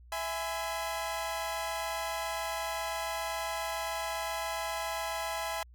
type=chord; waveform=sawtooth; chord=E major; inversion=none; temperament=equal with one note detuned; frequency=659.3 / 830.6 / 1012.6 Hz; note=E5 / G#5 / B5; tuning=0 / 0 / +43 cents; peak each=-33 / -33 / -34 dBFS; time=0.12-5.63 s; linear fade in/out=2 ms; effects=added 60 Hz sine -51 dBFS peak until 5.74 s + MP3 96 kbps